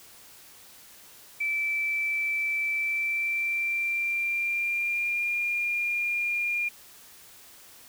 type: tone with pitch glide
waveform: sine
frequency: 2323 to 2410 Hz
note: D7 to D7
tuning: -20 to +44 cents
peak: -25 dBFS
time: 1.4-6.69 s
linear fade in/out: 10 ms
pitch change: +64 cents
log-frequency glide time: 2.73-5.32 s
effects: white hiss -51 dBFS RMS until 7.88 s